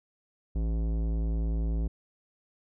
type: tone with tanh clipping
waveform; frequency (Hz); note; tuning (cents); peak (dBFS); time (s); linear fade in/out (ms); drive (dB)
sine; 55.2; A1; +6; -28; 0.55-1.88; 10; 16
effects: none